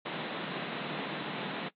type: band-pass noise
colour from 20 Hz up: pink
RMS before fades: -38 dBFS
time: 0.05-1.69 s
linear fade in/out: 10 ms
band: 140 to 3900 Hz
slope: 96 dB/octave
effects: noise-tail reverb RT60 0.1 s tail -18 dB re dry + AAC 32 kbps